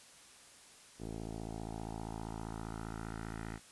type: tone with low-pass filter sweep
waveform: 10% pulse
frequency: 55.1 Hz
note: A1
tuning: 3 cents sharp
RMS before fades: -43 dBFS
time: 0.98-3.6 s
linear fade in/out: 50 ms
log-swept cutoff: 520 to 1900 Hz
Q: 2.3
effects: white hiss -58 dBFS RMS until 3.71 s + resampled to 24000 Hz